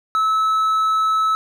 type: tone with hard clipping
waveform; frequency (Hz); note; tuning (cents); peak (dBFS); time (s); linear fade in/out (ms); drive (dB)
sine; 1300; E6; -24; -16; 0.15-1.35; 0; 3
effects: none